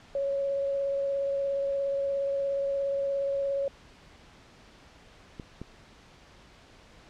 sine tone with vibrato, 554.4 Hz, C#5, in tune, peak -26 dBFS, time 0.15-3.68 s, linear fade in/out 2 ms, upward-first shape sine, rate 17 Hz, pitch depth 12 cents each way
clicks, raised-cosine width 3 ms, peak -25 dBFS, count 2, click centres 5.398 / 5.616 s
effects pink hiss -54 dBFS RMS until 7.09 s + low-pass 5000 Hz 12 dB/octave

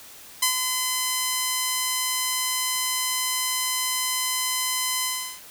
5% pulse tone with ADSR envelope, 1020 Hz, C6, 44 cents flat, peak -5 dBFS, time 0.42-5.41 s, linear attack 8 ms, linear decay 100 ms, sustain -6 dB, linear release 370 ms, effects white hiss -45 dBFS RMS until 5.5 s

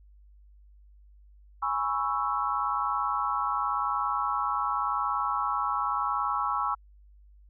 sine chord, C# minor seventh, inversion second, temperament equal, 830.6 / 987.8 / 1108.7 / 1318.5 Hz, G#5 / B5 / C#6 / E6, 0 / 0 / 0 / 0 cents, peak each -33 / -33 / -30 / -30 dBFS, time 1.62-6.75 s, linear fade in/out 10 ms, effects added 50 Hz sine -52 dBFS peak until 7.49 s

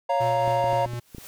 triangle chord, Bb minor, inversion first, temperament equal, 554.4 / 698.5 / 932.3 Hz, Db5 / F5 / Bb5, 0 / 0 / 0 cents, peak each -23 dBFS, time 0.09-0.86 s, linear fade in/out 10 ms
square tone with tremolo, 120.1 Hz, B2, 48 cents flat, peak -29 dBFS, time 0.2-1 s, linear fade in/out 10 ms, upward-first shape triangle, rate 4.1 Hz, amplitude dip 45%
clicks, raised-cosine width 3 ms, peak -25 dBFS, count 7, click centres 0.478 / 0.642 / 0.731 / 0.861 / 0.935 / 1.148 / 1.183 s
white noise with exponential growth, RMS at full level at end -41 dBFS, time 0.84-1.27 s, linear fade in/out 0 ms, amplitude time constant 92 ms
effects none

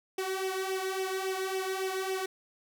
sawtooth tone with flanger, 379.7 Hz, F#4, 45 cents sharp, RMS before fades -33 dBFS, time 0.18-2.26 s, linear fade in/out 5 ms, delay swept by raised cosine 0.34 to 2.14 ms, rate 3.6 Hz, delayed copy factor +0.65, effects none

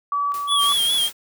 sine tone with tremolo, 1146 Hz, D6, 43 cents flat, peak -19 dBFS, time 0.12-0.73 s, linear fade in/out 2 ms, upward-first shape square, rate 2.5 Hz, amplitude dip 40%
white noise with exponential decay, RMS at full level -36 dBFS, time 0.34-0.74 s, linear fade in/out 1 ms, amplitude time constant 86 ms
square tone with vibrato, 3300 Hz, G#7, 12 cents flat, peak -18 dBFS, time 0.47-1.1 s, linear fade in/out 50 ms, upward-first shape sine, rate 4.8 Hz, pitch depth 64 cents each way
white noise, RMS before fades -31 dBFS, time 0.58-1.13 s, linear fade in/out 50 ms
effects none

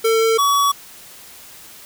square tone pair in turn, 449.1 / 1131.7 Hz, A4 / C#6, +35 / +35 cents, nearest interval octave + major third, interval 1600 cents, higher second, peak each -14 dBFS, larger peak neither, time 0.04-0.38 / 0.38-0.72 s, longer neither, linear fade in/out 10 ms, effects white hiss -41 dBFS RMS until 1.85 s

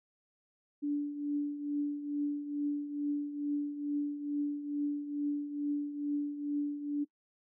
sine tone with tremolo, 290.6 Hz, D4, 18 cents flat, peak -28 dBFS, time 0.82-7.05 s, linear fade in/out 20 ms, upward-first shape triangle, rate 2.3 Hz, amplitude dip 70%, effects noise-tail reverb RT60 0.1 s tail -22 dB re dry

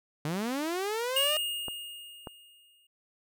sawtooth linear sweep, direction up, 142.5 to 621 Hz, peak -26 dBFS, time 0.25-1.37 s, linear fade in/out 2 ms
square tone with exponential decay, 2844 Hz, F7, 31 cents sharp, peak -24 dBFS, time 1.16-2.87 s, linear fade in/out 5 ms, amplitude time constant 370 ms
clicks, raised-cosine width 1 ms, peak -24 dBFS, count 2, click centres 1.683 / 2.272 s
effects none

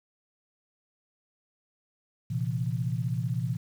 sine tone cluster, 117.3 / 133 / 167.9 Hz, A#2 / C3 / E3, +11 / +29 / +32 cents, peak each -30 / -31 / -33 dBFS, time 2.3-3.57 s, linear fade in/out 10 ms, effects 9-bit

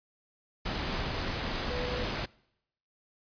sine tone in noise, 493.9 Hz, B4, in tune, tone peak -35 dBFS, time 1.7-2.05 s, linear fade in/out 10 ms, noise pink, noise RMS -33 dBFS, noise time 0.65-2.26 s, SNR -5 dB, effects noise-tail reverb RT60 0.8 s tail -24 dB re dry + resampled to 11025 Hz

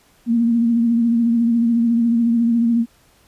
sine tone with vibrato, 233.1 Hz, A#3, in tune, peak -13 dBFS, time 0.26-2.86 s, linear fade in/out 50 ms, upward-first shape triangle, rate 14 Hz, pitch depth 46 cents each way, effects pink hiss -55 dBFS RMS until 3.27 s + resampled to 32000 Hz

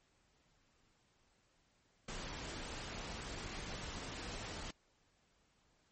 pink noise, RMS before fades -45 dBFS, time 2.08-4.71 s, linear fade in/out 5 ms, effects pink hiss -74 dBFS RMS until 5.91 s + MP3 32 kbps

